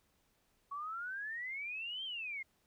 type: exponential two-way sweep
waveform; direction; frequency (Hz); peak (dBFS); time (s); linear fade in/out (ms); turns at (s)
sine; up then down; 1108.7 to 3198 to 2088; -39; 0.71-2.43; 10; 2.04
effects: pink hiss -75 dBFS RMS until 2.66 s